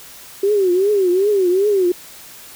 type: tone with vibrato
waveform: sine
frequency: 385.1 Hz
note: G4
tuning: 31 cents flat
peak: -12 dBFS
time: 0.43-1.92 s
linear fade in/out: 5 ms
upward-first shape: triangle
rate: 2.6 Hz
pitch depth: 180 cents each way
effects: white hiss -39 dBFS RMS until 2.55 s